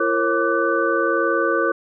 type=tone cluster; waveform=sine; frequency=339.7 / 461.7 / 543 / 1169 / 1502 Hz; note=F4 / A#4 / C#5 / D6 / F#6; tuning=-48 / -17 / -36 / -8 / +26 cents; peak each=-23 dBFS; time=0-1.72 s; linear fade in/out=5 ms; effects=none